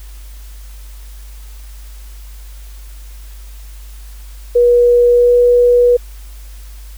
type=tone with pitch glide; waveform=sine; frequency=482.7 to 486.1 Hz; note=B4 to B4; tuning=-40 to -28 cents; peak=-6 dBFS; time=4.55-5.97 s; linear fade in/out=10 ms; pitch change=+12 cents; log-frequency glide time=5.12-5.34 s; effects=added 50 Hz sine -30 dBFS peak until 6.97 s + white hiss -44 dBFS RMS until 6.97 s